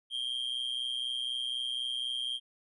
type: tone with amplitude modulation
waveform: triangle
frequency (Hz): 3200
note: G7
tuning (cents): +35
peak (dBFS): -27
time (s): 0.1-2.4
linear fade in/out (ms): 50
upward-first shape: sine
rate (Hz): 124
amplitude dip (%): 80
effects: resampled to 24000 Hz